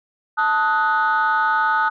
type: chord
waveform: sine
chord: D# diminished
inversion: second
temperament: equal with one note detuned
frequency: 880 / 1257.5 / 1480 Hz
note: A5 / D#6 / F#6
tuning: 0 / +18 / 0 cents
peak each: -19 dBFS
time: 0.37-1.9 s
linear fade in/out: 20 ms
effects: tanh soft clip ceiling -10 dBFS